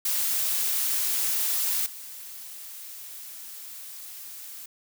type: noise with level steps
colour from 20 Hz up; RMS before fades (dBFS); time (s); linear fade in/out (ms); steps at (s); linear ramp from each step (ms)
blue; -26 / -41; 0.05-4.66; 5; 1.86; 2
effects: none